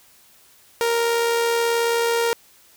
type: tone with amplitude modulation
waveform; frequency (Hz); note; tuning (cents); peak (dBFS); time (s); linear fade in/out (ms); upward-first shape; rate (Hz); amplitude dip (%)
sawtooth; 466.2; A#4; 0; -13; 0.81-2.33; 0; sine; 78.6; 30
effects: white hiss -53 dBFS RMS until 2.76 s